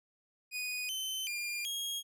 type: tone with pitch steps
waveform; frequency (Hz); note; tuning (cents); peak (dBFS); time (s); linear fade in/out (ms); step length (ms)
sawtooth; 2479 / 3067 / 2403 / 3272; D#7 / G7 / D7 / G#7; -7 / -38 / +39 / -26; -32; 0.51-2.03; 50; 380
effects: none